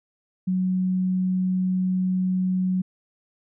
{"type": "tone", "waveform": "sine", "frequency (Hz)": 185, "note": "F#3", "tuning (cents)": 0, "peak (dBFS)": -20, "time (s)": [0.47, 2.82], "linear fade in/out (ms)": 10, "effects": []}